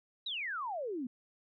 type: exponential sweep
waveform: sine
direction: down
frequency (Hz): 3989 to 233.1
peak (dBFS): -35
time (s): 0.26-1.07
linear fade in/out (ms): 5
effects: none